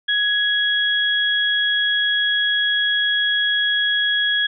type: tone pair together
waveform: sine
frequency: 1669 / 3322 Hz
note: G#6 / G#7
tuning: +8 / 0 cents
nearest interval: octave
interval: 1192 cents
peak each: -19 dBFS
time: 0.08-4.47 s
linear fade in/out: 10 ms
effects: none